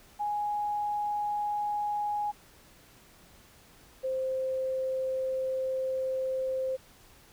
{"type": "tone pair in turn", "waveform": "sine", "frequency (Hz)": [830.6, 523.2], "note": ["G#5", "C5"], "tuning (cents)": [0, 0], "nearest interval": "minor sixth", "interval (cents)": 800, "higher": "first", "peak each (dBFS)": -28, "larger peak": "neither", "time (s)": [[0.19, 2.32], [4.03, 6.77]], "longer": "second", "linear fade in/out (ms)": 20, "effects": ["pink hiss -57 dBFS RMS until 7.32 s"]}